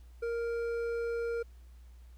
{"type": "tone with hard clipping", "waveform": "triangle", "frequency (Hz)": 466.7, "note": "A#4", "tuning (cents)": 2, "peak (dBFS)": -33, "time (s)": [0.22, 1.43], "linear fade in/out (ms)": 10, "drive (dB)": 11, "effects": ["added 60 Hz sine -50 dBFS peak until 2.17 s", "pink hiss -69 dBFS RMS until 2.17 s"]}